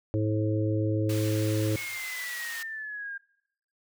harmonic tone, 107.3 Hz, A2, 43 cents flat, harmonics 1 / 3 / 4 / 5, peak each -26 / -29 / -35 / -34 dBFS, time 0.14-1.76 s, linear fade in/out 0 ms
pink high-pass noise, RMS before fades -40 dBFS, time 1.09-2.63 s, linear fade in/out 5 ms, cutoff 1600 Hz, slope 12 dB/octave
sine exponential sweep, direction down, 2199 to 1600 Hz, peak -34 dBFS, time 1.76-3.18 s, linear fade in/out 10 ms
effects noise-tail reverb RT60 0.8 s tail -24 dB re dry

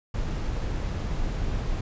brown noise, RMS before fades -28 dBFS, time 0.14-1.81 s, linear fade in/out 5 ms, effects resampled to 16000 Hz

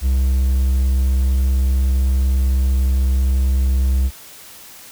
triangle tone, 65.41 Hz, C2, in tune, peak -11 dBFS, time 0.01-4.11 s, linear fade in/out 50 ms, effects white hiss -40 dBFS RMS until 4.91 s

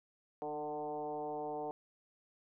sine tone with frequency modulation, 599 Hz, D5, 34 cents sharp, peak -37 dBFS, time 0.42-1.71 s, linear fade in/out 0 ms, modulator 149 Hz, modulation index 1.8, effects none

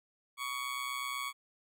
20% pulse tone with amplitude modulation, 1120 Hz, C#6, 18 cents sharp, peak -28 dBFS, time 0.37-1.33 s, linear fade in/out 50 ms, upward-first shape sine, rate 128 Hz, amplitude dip 60%, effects none

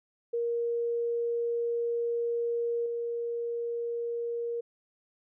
sine tone with level steps, 470 Hz, A#4, 14 cents sharp, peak -27 / -30 dBFS, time 0.33-4.61 s, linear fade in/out 10 ms, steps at 2.86 s, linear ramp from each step 2 ms, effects none

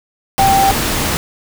sine tone in noise, 782 Hz, G5, 4 cents flat, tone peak -9 dBFS, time 0.39-0.71 s, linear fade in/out 0 ms, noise pink, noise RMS -17 dBFS, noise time 0.38-1.17 s, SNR +5 dB, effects none

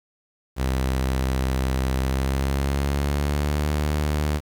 sawtooth tone with pitch glide, 65.41 to 74.7 Hz, C2 to D2, 0 to +30 cents, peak -17 dBFS, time 0.56-4.41 s, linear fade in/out 50 ms, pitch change +230 cents, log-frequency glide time 1.97-3.69 s, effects 8-bit

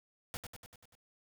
pink noise with echo, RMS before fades -41 dBFS, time 0.34-0.37 s, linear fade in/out 0 ms, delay 97 ms, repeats 6, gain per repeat -4 dB, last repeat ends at 0.952 s, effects none

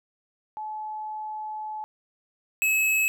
sine / square tone pair in turn, 859 / 2581 Hz, A5 / E7, -42 / -37 cents, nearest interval octave + perfect fifth, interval 1905 cents, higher second, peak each -31 / -21 dBFS, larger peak second, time 0.57-1.84 / 2.62-3.08 s, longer first, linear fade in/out 0 ms, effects none

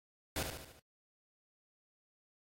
pink noise with echo, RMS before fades -37 dBFS, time 0.36-0.43 s, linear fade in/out 2 ms, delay 73 ms, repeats 5, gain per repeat -5 dB, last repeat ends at 0.795 s, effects AAC 48 kbps

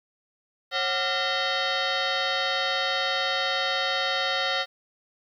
sine tone with frequency modulation, 1187 Hz, D6, 18 cents sharp, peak -23 dBFS, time 0.71-4.66 s, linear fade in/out 50 ms, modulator 644 Hz, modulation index 5.1, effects 10-bit

